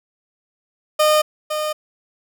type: tone with echo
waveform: 30% pulse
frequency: 611 Hz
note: D#5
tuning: 32 cents flat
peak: -10 dBFS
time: 0.99-1.22 s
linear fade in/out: 10 ms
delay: 510 ms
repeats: 1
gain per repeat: -8 dB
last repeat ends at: 1.73 s
effects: none